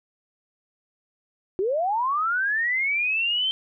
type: linear sweep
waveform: sine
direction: up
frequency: 354.2 to 3136 Hz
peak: -21 dBFS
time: 1.59-3.51 s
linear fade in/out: 0 ms
effects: none